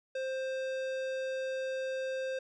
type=tone with tanh clipping; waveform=sine; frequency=525 Hz; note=C5; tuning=6 cents sharp; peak=-35 dBFS; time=0.15-2.39 s; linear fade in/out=5 ms; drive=17 dB; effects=none